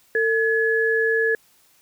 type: tone pair together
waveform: sine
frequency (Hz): 450.3 / 1700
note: A4 / G#6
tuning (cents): +40 / +40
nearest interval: octave + major seventh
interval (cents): 2300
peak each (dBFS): -20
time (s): 0.15-1.35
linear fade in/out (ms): 2
effects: white hiss -58 dBFS RMS until 1.81 s